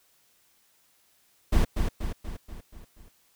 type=noise with echo; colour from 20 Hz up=brown; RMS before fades=-20 dBFS; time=1.52-1.65 s; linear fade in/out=10 ms; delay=240 ms; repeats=6; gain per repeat=-5 dB; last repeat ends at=3.09 s; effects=white hiss -65 dBFS RMS until 3.35 s